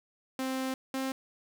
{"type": "tone pair in turn", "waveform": "sawtooth", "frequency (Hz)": [262.2, 265.1], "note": ["C4", "C4"], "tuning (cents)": [4, 23], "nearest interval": "unison", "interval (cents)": 19, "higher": "second", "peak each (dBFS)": -27, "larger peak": "neither", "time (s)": [[0.39, 0.74], [0.94, 1.12]], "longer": "first", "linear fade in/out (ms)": 2, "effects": []}